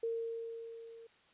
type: tone with level ramp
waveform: sine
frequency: 458.3 Hz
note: A#4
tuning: 29 cents flat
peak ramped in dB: -32 to -51 dBFS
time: 0.03-1.07 s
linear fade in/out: 5 ms
effects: white hiss -66 dBFS RMS until 1.33 s + resampled to 8000 Hz